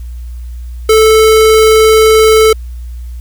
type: tone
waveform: square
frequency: 438.5 Hz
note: A4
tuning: 6 cents flat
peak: -4 dBFS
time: 0.89-2.53 s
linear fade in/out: 5 ms
effects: added 60 Hz sine -21 dBFS peak until 3.2 s + white hiss -48 dBFS RMS until 3.2 s